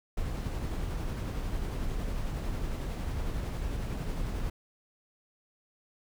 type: noise with tremolo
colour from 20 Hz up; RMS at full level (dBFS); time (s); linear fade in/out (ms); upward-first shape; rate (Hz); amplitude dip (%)
brown; -32; 0.17-4.5; 5; sine; 11; 25
effects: none